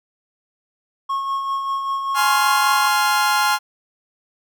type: tone with tremolo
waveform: triangle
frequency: 1092 Hz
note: C#6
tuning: 26 cents flat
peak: -17 dBFS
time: 1.09-2.88 s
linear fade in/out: 10 ms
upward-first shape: sine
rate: 5.1 Hz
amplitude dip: 40%
type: chord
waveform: 40% pulse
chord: F minor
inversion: first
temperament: just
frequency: 838.1 / 1047.7 / 1396.9 Hz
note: Ab5 / C6 / F6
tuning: +16 / +2 / 0 cents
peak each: -19 / -20 / -19 dBFS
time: 2.14-3.59 s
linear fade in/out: 50 ms
effects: none